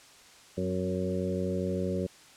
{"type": "harmonic tone with a mistuned harmonic", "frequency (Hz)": 92.5, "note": "F#2", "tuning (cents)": 0, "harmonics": [1, 2, 3, 4, 5, 6], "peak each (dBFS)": [-36, -32, -39, -35, -36, -36], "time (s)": [0.57, 2.07], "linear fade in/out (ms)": 10, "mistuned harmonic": 3, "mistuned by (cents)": -30, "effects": ["white hiss -54 dBFS RMS until 2.36 s", "low-pass 8000 Hz 12 dB/octave"]}